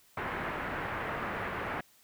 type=low-pass noise; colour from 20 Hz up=white; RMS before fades=-36 dBFS; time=0.17-1.81 s; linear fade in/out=5 ms; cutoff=1900 Hz; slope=24 dB/octave; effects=white hiss -63 dBFS RMS until 2.03 s